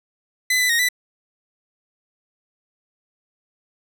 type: tone with pitch steps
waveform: sawtooth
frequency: 2013 / 1997 / 1865 / 1985 Hz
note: B6 / B6 / A#6 / B6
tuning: +33 / +19 / 0 / +8 cents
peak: -13 dBFS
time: 0.5-0.888 s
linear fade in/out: 5 ms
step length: 97 ms
effects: none